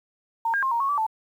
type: tone with pitch steps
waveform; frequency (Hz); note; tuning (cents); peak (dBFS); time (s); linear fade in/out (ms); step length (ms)
sine; 914 / 1614 / 1063 / 934 / 1098 / 1154 / 879; A#5 / G#6 / C6 / A#5 / C#6 / D6 / A5; -34 / -50 / +27 / +3 / -17 / -31 / -2; -21; 0.45-1.066; 5; 88
effects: 9-bit